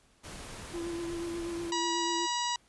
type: noise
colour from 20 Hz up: pink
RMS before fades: -44 dBFS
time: 0.23-1.72 s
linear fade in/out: 20 ms
type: tone with vibrato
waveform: triangle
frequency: 340 Hz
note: F4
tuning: 46 cents flat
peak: -32 dBFS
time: 0.73-2.27 s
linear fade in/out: 20 ms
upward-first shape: triangle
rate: 8.2 Hz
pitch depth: 29 cents each way
type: harmonic tone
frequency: 965 Hz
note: B5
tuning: 40 cents flat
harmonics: 1 / 2 / 3 / 4 / 5 / 6 / 7 / 8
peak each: -32 / -40 / -38 / -38 / -40 / -41 / -45 / -42 dBFS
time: 1.72-2.56 s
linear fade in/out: 2 ms
effects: pink hiss -65 dBFS RMS until 2.68 s + resampled to 24000 Hz